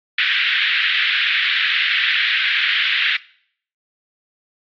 pink band-pass noise, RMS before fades -18 dBFS, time 0.18-3.17 s, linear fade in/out 5 ms, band 1600 to 3700 Hz, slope 48 dB/octave, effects noise-tail reverb RT60 0.6 s tail -21 dB re dry + AAC 48 kbps

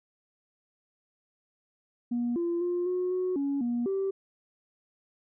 sine tone with pitch steps, 239.9 / 342.8 / 352.6 / 363.1 / 367.3 / 280.1 / 239.4 / 388.2 Hz, A#3 / F4 / F4 / F#4 / F#4 / C#4 / A#3 / G4, +50 / -32 / +17 / -33 / -13 / +18 / +46 / -17 cents, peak -25 dBFS, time 2.11-4.11 s, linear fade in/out 10 ms, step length 250 ms, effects tanh soft clip ceiling -23 dBFS

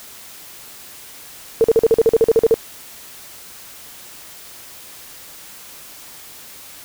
sine tone bursts, 453 Hz, A#4, 50 cents flat, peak -8 dBFS, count 13, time 1.61-2.541 s, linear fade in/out 0 ms, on 31 ms, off 44 ms, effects white hiss -39 dBFS RMS until 6.84 s

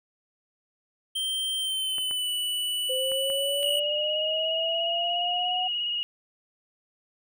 square tone with pitch glide, 3140 to 2964 Hz, G7 to F#7, +2 to +2 cents, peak -27 dBFS, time 1.15-3.8 s, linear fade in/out 10 ms, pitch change -100 cents, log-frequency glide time 1.58-2.3 s
clicks, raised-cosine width 0.5 ms, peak -26 dBFS, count 4, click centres 1.983 / 2.111 / 3.118 / 3.301 s
sine linear sweep, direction up, 512 to 740 Hz, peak -28 dBFS, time 2.89-5.68 s, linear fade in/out 10 ms
sine tone with vibrato, 2883 Hz, F#7, 46 cents flat, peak -26 dBFS, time 3.63-6.03 s, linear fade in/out 0 ms, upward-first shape square, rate 17 Hz, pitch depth 17 cents each way
effects none

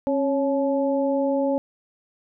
sine tone cluster, 271.9 / 554 / 857 Hz, C#4 / C#5 / A5, -33 / -1 / -46 cents, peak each -23 / -22 / -31 dBFS, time 0.07-1.58 s, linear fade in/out 0 ms, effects none

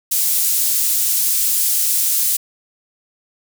pink high-pass noise, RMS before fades -17 dBFS, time 0.11-2.37 s, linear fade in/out 10 ms, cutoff 8800 Hz, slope 12 dB/octave, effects none

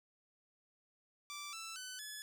10% pulse tone with pitch steps, 1169 / 1327.4 / 1507.3 / 1711.5 Hz, D6 / E6 / F#6 / A6, -8 / +12 / +32 / -48 cents, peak -36 dBFS, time 1.3-2.22 s, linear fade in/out 0 ms, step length 230 ms, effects none

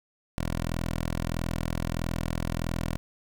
10% pulse tone, 41.56 Hz, E1, 15 cents sharp, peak -20 dBFS, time 0.38-2.97 s, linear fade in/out 0 ms, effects none

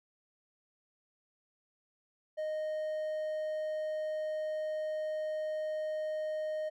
triangle tone, 619 Hz, D#5, 9 cents flat, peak -31 dBFS, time 2.37-6.7 s, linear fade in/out 20 ms, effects none

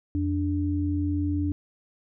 sine tone pair together, 87 / 292.6 Hz, F2 / D4, -6 / -6 cents, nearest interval octave + major sixth, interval 2100 cents, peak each -26 dBFS, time 0.15-1.52 s, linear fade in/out 0 ms, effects none

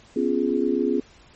sine chord, C# dominant seventh, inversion third, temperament just, 249.5 / 277.2 / 346.5 / 415.8 Hz, B3 / C#4 / E#4 / G#4, +18 / 0 / -14 / +2 cents, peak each -25 dBFS, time 0.16-1 s, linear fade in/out 5 ms, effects pink hiss -52 dBFS RMS until 1.35 s + MP3 32 kbps

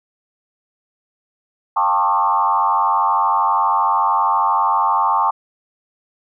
sine tone with frequency modulation, 987.8 Hz, B5, in tune, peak -13 dBFS, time 1.76-5.31 s, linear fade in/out 10 ms, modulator 92.8 Hz, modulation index 2.2, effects none

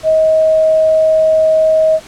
sine tone, 633 Hz, D#5, 30 cents sharp, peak -7 dBFS, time 0.03-2 s, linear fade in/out 50 ms, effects pink hiss -36 dBFS RMS until 2.07 s + low-pass 9000 Hz 12 dB/octave

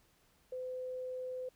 sine tone, 509 Hz, C5, 48 cents flat, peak -38 dBFS, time 0.52-1.49 s, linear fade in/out 5 ms, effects pink hiss -70 dBFS RMS until 1.55 s

